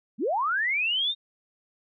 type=linear sweep; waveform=sine; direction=up; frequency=174.61 to 3729 Hz; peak=-23 dBFS; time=0.18-1.15 s; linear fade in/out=50 ms; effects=none